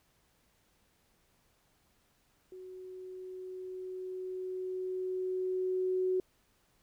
sine tone with level ramp, 370.9 Hz, F#4, 4 cents sharp, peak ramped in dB -45 to -27 dBFS, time 2.52-6.2 s, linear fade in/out 2 ms, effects pink hiss -71 dBFS RMS until 6.82 s

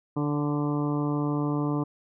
harmonic tone with a mistuned harmonic, 146.83 Hz, D3, in tune, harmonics 1 / 2 / 3 / 4 / 5 / 6 / 7 / 8, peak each -28 / -27 / -35 / -40 / -41 / -41 / -38 / -41 dBFS, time 0.16-1.84 s, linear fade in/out 10 ms, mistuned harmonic 4, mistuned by -19 cents, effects none

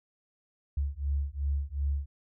sine beating tone pair, 69.3 / 72 Hz, C#2 / D2, 0 / -34 cents, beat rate 2.7 Hz, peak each -31 dBFS, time 0.77-2.06 s, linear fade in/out 5 ms, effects none

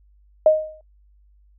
sine tone with exponential decay, 622.3 Hz, D#5, in tune, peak -7 dBFS, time 0.46-0.81 s, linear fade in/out 2 ms, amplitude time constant 74 ms, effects noise-tail reverb RT60 0.1 s tail -22 dB re dry + added 50 Hz sine -52 dBFS peak until 1.58 s

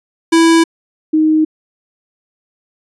square / sine tone pair in turn, 329.6 / 312 Hz, E4 / D#4, 0 / +5 cents, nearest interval minor second, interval 95 cents, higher first, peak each -7 / -8 dBFS, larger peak first, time 0.32-0.64 / 1.13-1.45 s, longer neither, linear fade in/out 10 ms, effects resampled to 24000 Hz

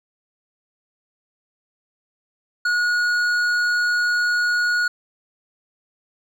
sine tone with hard clipping, 1449 Hz, F#6, 37 cents flat, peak -19 dBFS, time 2.65-4.88 s, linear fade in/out 5 ms, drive 8 dB, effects none

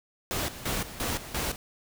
pink noise with tremolo, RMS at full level -30 dBFS, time 0.31-1.56 s, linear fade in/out 0 ms, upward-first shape square, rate 2.9 Hz, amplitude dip 75%, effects none

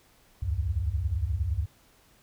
sine tone cluster, 67.1 / 78.1 / 95.2 Hz, C2 / D#2 / F#2, +44 / +7 / +50 cents, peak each -30 dBFS, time 0.42-1.66 s, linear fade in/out 10 ms, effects pink hiss -61 dBFS RMS until 2.22 s

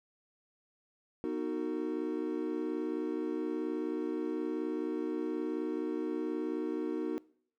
triangle chord, B major seventh, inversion none, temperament equal with one note detuned, 246.9 / 311.1 / 370 / 455 Hz, B3 / D#4 / F#4 / A#4, 0 / 0 / 0 / -42 cents, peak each -39 / -34 / -35 / -38 dBFS, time 1.24-7.18 s, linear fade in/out 0 ms, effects noise-tail reverb RT60 0.6 s tail -23 dB re dry

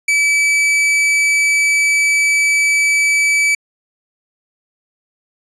45% pulse tone, 2300 Hz, D7, 37 cents flat, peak -11 dBFS, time 0.08-3.55 s, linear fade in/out 5 ms, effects resampled to 24000 Hz + 8-bit

